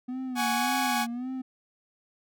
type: tone with vibrato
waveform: triangle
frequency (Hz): 246.9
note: B3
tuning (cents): 0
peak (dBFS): -29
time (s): 0.08-1.42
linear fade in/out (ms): 10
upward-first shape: sine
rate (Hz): 1.8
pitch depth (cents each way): 98
type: chord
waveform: sawtooth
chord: F# suspended second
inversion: none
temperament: equal with one note detuned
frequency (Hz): 740 / 830.6 / 1124.2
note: F#5 / G#5 / C#6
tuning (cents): 0 / 0 / +24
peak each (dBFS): -27 / -24 / -29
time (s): 0.35-1.07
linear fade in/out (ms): 50
effects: none